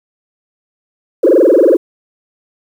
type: tone with frequency modulation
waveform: sine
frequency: 440 Hz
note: A4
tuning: in tune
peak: -4 dBFS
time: 1.23-1.77 s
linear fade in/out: 10 ms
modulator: 21.9 Hz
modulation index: 5.5
effects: tanh soft clip ceiling 0 dBFS + 7-bit